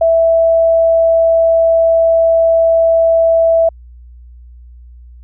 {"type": "tone", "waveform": "sine", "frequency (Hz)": 659.3, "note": "E5", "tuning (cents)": 0, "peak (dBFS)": -7, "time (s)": [0.01, 3.69], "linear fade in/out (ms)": 5, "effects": ["added 60 Hz sine -34 dBFS peak until 5.23 s"]}